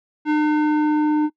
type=tone with low-pass filter sweep; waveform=square; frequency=302.6 Hz; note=D#4; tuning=48 cents flat; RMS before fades=-18 dBFS; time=0.25-1.3 s; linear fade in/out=50 ms; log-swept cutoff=2000 to 790 Hz; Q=1; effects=noise-tail reverb RT60 0.1 s tail -24 dB re dry